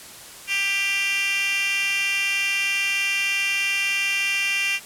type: tone with high-pass filter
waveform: 10% pulse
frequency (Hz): 395.2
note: G4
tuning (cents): +14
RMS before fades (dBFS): -23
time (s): 0.47-4.8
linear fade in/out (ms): 50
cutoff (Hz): 2600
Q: 4.9
effects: white hiss -41 dBFS RMS until 4.85 s + low-pass 12000 Hz 12 dB/octave